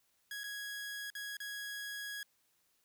sawtooth tone with dropouts, 1661 Hz, G#6, in tune, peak -37 dBFS, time 0.31-2.23 s, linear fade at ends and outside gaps 2 ms, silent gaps 0.435-0.44 / 1.102-1.151 / 1.369-1.402 s, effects white hiss -75 dBFS RMS until 2.84 s

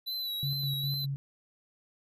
square tone with vibrato, 3964 Hz, B7, 6 cents sharp, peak -33 dBFS, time 0.06-1.06 s, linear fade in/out 20 ms, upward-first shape sine, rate 2.5 Hz, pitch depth 45 cents each way
sine tone with tremolo, 138.59 Hz, C#3, in tune, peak -30 dBFS, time 0.43-1.16 s, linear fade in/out 0 ms, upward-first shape square, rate 4.9 Hz, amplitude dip 40%
effects none

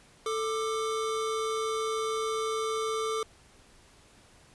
square tone pair together, 441.6 / 1186.8 Hz, A4 / D6, +6 / +18 cents, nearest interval octave + perfect fourth, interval 1712 cents, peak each -31 / -34 dBFS, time 0.26-3.23 s, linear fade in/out 2 ms, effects pink hiss -58 dBFS RMS until 4.54 s + resampled to 24000 Hz

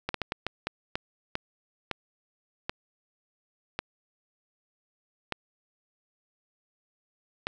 slowing click train, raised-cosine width 0.3 ms, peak -13 dBFS, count 13, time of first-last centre 0.09-7.469 s, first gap 53 ms, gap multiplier 1.4, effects none

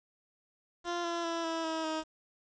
15% pulse tone with pitch steps, 346.9 / 340.4 / 333.9 / 327.6 / 321.4 / 315.4 Hz, F4 / F4 / E4 / E4 / E4 / D#4, -12 / -44 / +22 / -11 / -44 / +24 cents, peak -26 dBFS, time 0.84-2.04 s, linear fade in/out 50 ms, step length 200 ms, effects resampled to 16000 Hz + 9-bit

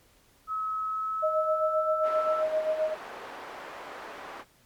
sine tone with pitch glide, 1286 to 1320.6 Hz, E6 to E6, -43 to +3 cents, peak -28 dBFS, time 0.47-2.44 s, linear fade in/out 50 ms, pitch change +46 cents, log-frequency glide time 0.86-1.86 s
sine tone with tremolo, 625 Hz, D#5, 8 cents sharp, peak -22 dBFS, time 1.22-2.95 s, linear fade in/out 20 ms, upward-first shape sine, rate 7.6 Hz, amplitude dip 65%
white band-pass noise, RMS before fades -42 dBFS, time 2.02-4.45 s, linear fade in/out 50 ms, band 410 to 1200 Hz, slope 12 dB/octave
effects pink hiss -62 dBFS RMS until 4.65 s + MP3 96 kbps

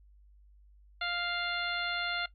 harmonic tone, 699 Hz, F5, 1 cent sharp, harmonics 1 / 2 / 3 / 4 / 5 / 6, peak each -40 / -35 / -38 / -40 / -39 / -40 dBFS, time 1.01-2.26 s, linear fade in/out 5 ms, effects noise-tail reverb RT60 0.1 s tail -17 dB re dry + added 50 Hz sine -56 dBFS peak until 2.34 s

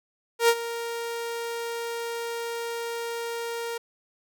sawtooth tone with ADSR envelope, 466.2 Hz, A#4, in tune, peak -11 dBFS, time 0.39-3.78 s, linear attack 95 ms, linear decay 58 ms, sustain -15 dB, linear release 8 ms, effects none

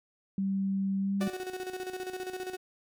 sine tone with pitch glide, 194.5 to 197.9 Hz, G3 to G3, -13 to +17 cents, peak -27 dBFS, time 0.38-1.28 s, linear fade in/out 2 ms, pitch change +30 cents, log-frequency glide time 0.99-1.16 s
35% pulse tone with tremolo, 370 Hz, F#4, in tune, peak -32 dBFS, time 1.2-2.57 s, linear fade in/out 20 ms, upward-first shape square, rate 15 Hz, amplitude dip 60%
sawtooth tone with exponential decay, 587.3 Hz, D5, in tune, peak -30 dBFS, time 1.21-1.51 s, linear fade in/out 0 ms, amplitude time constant 64 ms
effects none

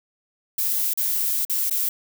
violet noise with dropouts, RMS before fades -23 dBFS, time 0.58-1.89 s, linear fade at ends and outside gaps 5 ms, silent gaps 0.937-0.974 / 1.451-1.496 / 1.698-1.708 s, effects none

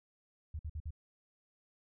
sine tone bursts, 77 Hz, D#2, 17 cents flat, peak -37 dBFS, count 4, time 0.54-0.907 s, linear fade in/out 5 ms, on 52 ms, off 53 ms, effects none

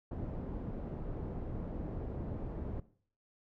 pink low-pass noise, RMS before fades -40 dBFS, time 0.11-2.8 s, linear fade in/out 5 ms, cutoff 470 Hz, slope 12 dB/octave, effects noise-tail reverb RT60 0.5 s tail -17 dB re dry

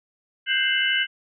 sine tone cluster, 1511 / 1583 / 2094 / 2679 / 2966 Hz, F#6 / G6 / C7 / E7 / F#7, +36 / +17 / +1 / +27 / +4 cents, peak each -31 / -24 / -26 / -31 / -23 dBFS, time 0.46-1.07 s, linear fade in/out 50 ms, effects none

